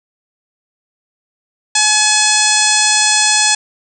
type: harmonic tone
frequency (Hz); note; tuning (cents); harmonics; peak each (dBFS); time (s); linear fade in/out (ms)
851; G#5; +42; 1 / 2 / 3 / 4 / 5 / 6 / 7 / 8 / 9 / 10; -19 / -19 / -19 / -19 / -19 / -19 / -19 / -19 / -19 / -19; 1.75-3.55; 5
effects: none